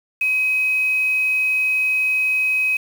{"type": "tone with quantisation", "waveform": "sine", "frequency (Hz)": 2532, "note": "D#7", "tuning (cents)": 30, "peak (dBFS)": -16, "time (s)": [0.21, 2.77], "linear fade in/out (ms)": 5, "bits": 6, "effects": []}